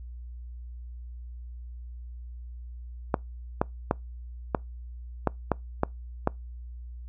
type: clicks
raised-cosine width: 1 ms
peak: -8 dBFS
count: 8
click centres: 3.142 / 3.615 / 3.911 / 4.548 / 5.273 / 5.517 / 5.834 / 6.274 s
effects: noise-tail reverb RT60 0.2 s tail -25 dB re dry + added 60 Hz sine -38 dBFS peak until 7.08 s